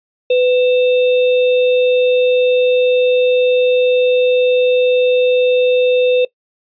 sine tone with sample-and-hold, 501 Hz, B4, 25 cents sharp, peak -9 dBFS, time 0.3-6.25 s, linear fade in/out 5 ms, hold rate 3150 Hz, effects noise-tail reverb RT60 0.1 s tail -20 dB re dry + resampled to 11025 Hz

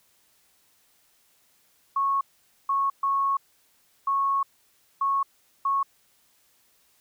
sine tone bursts at uneven times, 1101 Hz, C#6, 12 cents flat, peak -21 dBFS, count 6, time 1.96-2.21 / 2.69-2.9 / 3.03-3.37 / 4.07-4.43 / 5.01-5.23 / 5.65-5.83 s, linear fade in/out 5 ms, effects white hiss -64 dBFS RMS until 7 s

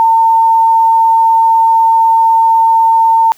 sine tone, 904 Hz, A5, 47 cents sharp, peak -5 dBFS, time 0-3.32 s, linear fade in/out 0 ms, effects white hiss -45 dBFS RMS until 3.37 s

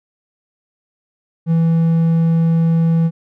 triangle tone, 164.81 Hz, E3, in tune, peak -9 dBFS, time 1.46-3.11 s, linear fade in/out 50 ms, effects none

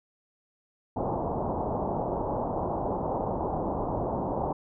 white low-pass noise, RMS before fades -30 dBFS, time 0.96-4.53 s, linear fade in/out 5 ms, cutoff 940 Hz, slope 48 dB/octave, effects none

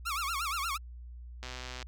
sawtooth tone with vibrato, 1230 Hz, D#6, 20 cents flat, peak -28 dBFS, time 0.05-0.78 s, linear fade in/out 20 ms, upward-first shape sine, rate 8.5 Hz, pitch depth 220 cents each way
click train, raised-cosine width 0.2 ms, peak -24 dBFS, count 51, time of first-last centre 1.43-1.827 s, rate 126 Hz
effects added 60 Hz sine -43 dBFS peak until 1.87 s

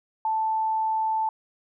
sine tone, 880 Hz, A5, in tune, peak -22 dBFS, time 0.25-1.29 s, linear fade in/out 2 ms, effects none

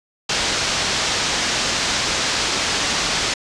white low-pass noise, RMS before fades -21 dBFS, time 0.29-3.34 s, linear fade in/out 5 ms, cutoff 6200 Hz, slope 24 dB/octave, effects resampled to 22050 Hz

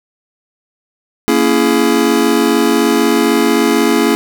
square chord, A# half-diminished seventh, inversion none, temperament just, 233.1 / 279.7 / 335.6 / 419.5 Hz, A#3 / C#4 / E4 / G#4, 0 / +16 / +31 / +17 cents, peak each -16 dBFS, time 1.28-4.15 s, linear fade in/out 0 ms, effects none

